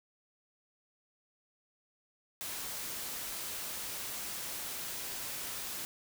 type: noise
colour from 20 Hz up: white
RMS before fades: -40 dBFS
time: 2.41-5.85 s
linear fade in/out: 0 ms
effects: none